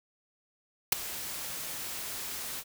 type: noise with ADSR envelope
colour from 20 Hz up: white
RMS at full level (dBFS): -20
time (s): 0.92-2.64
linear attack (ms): 5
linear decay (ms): 10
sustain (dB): -18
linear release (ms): 48
effects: none